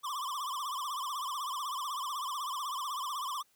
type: tone with vibrato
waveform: square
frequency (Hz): 1098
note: C#6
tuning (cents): -17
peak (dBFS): -35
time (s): 0.03-3.43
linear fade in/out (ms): 20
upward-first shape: triangle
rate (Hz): 16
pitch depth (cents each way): 190
effects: white hiss -70 dBFS RMS until 3.55 s + high-pass 60 Hz 12 dB/octave